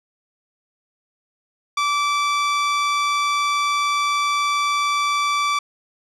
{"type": "tone", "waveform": "sawtooth", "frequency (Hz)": 1161, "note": "D6", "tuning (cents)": -20, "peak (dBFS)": -14, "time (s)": [1.77, 5.59], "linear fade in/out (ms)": 5, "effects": ["low-pass 6000 Hz 12 dB/octave"]}